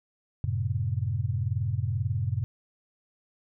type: chord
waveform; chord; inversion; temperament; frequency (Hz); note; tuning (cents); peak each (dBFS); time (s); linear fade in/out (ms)
sine; F# diminished; none; just; 92.5 / 111 / 133.2; F#2 / A2 / C3; 0 / +16 / +31; -30 / -29 / -31; 0.44-2.44; 0
effects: none